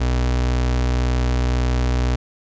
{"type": "tone", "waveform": "35% pulse", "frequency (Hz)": 61.9, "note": "B1", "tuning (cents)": 5, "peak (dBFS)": -15, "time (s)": [0, 2.16], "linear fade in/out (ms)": 10, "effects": ["resampled to 16000 Hz"]}